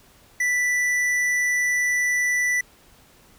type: tone with tanh clipping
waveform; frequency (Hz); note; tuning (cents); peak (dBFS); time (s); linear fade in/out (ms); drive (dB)
sine; 1975; B6; 0; -21; 0.4-2.61; 5; 12
effects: pink hiss -54 dBFS RMS until 3.38 s